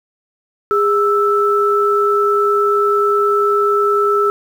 sine tone pair together, 409.1 / 1318.5 Hz, G#4 / E6, -26 / 0 cents, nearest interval octave + minor sixth, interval 2026 cents, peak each -14 dBFS, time 0.71-4.3 s, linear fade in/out 0 ms, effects 7-bit

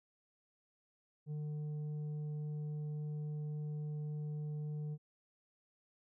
sine tone with tanh clipping, 150.3 Hz, D3, 40 cents sharp, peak -39 dBFS, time 1.26-4.98 s, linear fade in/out 50 ms, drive 5 dB, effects none

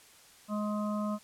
harmonic tone, 209.7 Hz, G#3, 17 cents sharp, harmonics 1 / 3 / 5 / 6, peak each -31 / -38 / -41 / -42 dBFS, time 0.48-1.19 s, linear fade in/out 50 ms, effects white hiss -57 dBFS RMS until 1.23 s + low-pass 11000 Hz 12 dB/octave

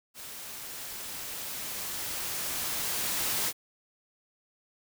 white noise with level ramp, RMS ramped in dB -43 to -29 dBFS, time 0.14-3.53 s, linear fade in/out 50 ms, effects none

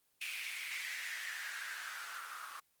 blue noise with band-pass filter sweep, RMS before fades -43 dBFS, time 0.21-2.6 s, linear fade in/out 5 ms, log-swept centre 2500 to 1200 Hz, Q 5.1, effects white hiss -75 dBFS RMS until 2.8 s + Opus 24 kbps

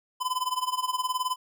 square tone with tremolo, 1013 Hz, B5, 44 cents sharp, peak -24 dBFS, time 0.2-1.36 s, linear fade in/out 20 ms, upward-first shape sine, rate 19 Hz, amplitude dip 85%, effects none

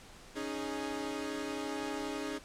sawtooth chord, C# suspended second, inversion none, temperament equal with one note detuned, 277.2 / 309.2 / 415.3 Hz, C#4 / D#4 / G#4, 0 / -11 / 0 cents, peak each -36 / -36 / -37 dBFS, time 0.35-2.39 s, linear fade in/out 20 ms, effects pink hiss -54 dBFS RMS until 2.44 s + low-pass 9000 Hz 12 dB/octave

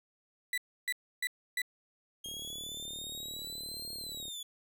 35% pulse tone bursts, 1975.5 Hz, B6, in tune, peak -29 dBFS, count 4, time 0.53-1.618 s, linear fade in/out 2 ms, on 47 ms, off 300 ms
sawtooth linear two-way sweep, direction up then down, 3228 to 4242 to 3410 Hz, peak -37 dBFS, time 2.24-4.43 s, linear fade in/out 5 ms, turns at 3.95 s
click train, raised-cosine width 2 ms, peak -39 dBFS, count 76, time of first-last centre 2.26-4.282 s, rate 37.1 Hz
effects none

